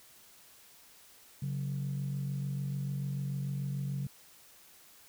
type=tone pair together; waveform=sine; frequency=138.59 / 185.39 Hz; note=C#3 / F#3; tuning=0 / +4 cents; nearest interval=perfect fourth; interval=504 cents; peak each=-32 / -39 dBFS; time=1.42-4.07 s; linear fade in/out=5 ms; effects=tanh soft clip ceiling -27 dBFS + white hiss -58 dBFS RMS until 5.08 s